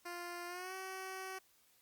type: tone with pitch glide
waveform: 10% pulse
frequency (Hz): 349.2 to 378.6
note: F4 to F#4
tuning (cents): 0 to +40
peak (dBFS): -35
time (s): 0.05-1.39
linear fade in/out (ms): 10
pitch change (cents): +140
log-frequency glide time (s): 0.47-0.74
effects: white hiss -70 dBFS RMS until 1.81 s + Opus 48 kbps